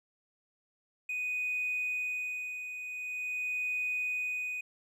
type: tone with tremolo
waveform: triangle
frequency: 2489 Hz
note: D#7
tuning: in tune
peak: -27 dBFS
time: 1.09-4.61 s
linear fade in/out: 5 ms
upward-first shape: sine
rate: 0.45 Hz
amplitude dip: 65%
effects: tanh soft clip ceiling -27 dBFS